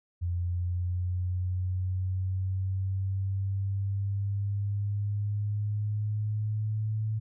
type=linear sweep; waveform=sine; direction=up; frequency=87.31 to 109.2 Hz; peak=-27 dBFS; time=0.21-7.2 s; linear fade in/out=20 ms; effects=none